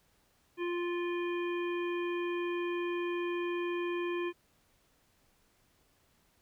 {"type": "harmonic tone", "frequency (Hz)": 349.2, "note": "F4", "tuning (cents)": 0, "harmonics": [1, 3, 5, 7, 9], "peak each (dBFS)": [-32, -42, -45, -44, -51], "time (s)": [0.57, 4.33], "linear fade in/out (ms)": 50, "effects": ["pink hiss -70 dBFS RMS until 6.41 s"]}